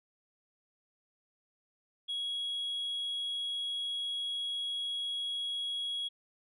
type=tone; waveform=sine; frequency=3322 Hz; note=G#7; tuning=in tune; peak=-31 dBFS; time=2.08-6.09 s; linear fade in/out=20 ms; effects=tanh soft clip ceiling -31 dBFS